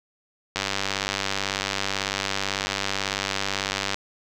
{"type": "click train", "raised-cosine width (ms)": 0.2, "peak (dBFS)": -7, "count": 333, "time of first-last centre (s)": [0.56, 3.944], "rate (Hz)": 98.1, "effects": []}